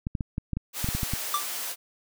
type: clicks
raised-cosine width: 5 ms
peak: -16 dBFS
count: 11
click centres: 0.069 / 0.152 / 0.208 / 0.381 / 0.533 / 0.57 / 0.844 / 0.888 / 0.95 / 1.032 / 1.136 s
type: high-pass noise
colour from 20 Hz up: white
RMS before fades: -33 dBFS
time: 0.73-1.76 s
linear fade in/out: 50 ms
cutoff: 390 Hz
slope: 12 dB/octave
type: tone with exponential decay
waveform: square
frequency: 1177 Hz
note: D6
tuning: 3 cents sharp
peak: -21 dBFS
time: 1.34-1.49 s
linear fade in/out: 2 ms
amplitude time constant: 31 ms
effects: none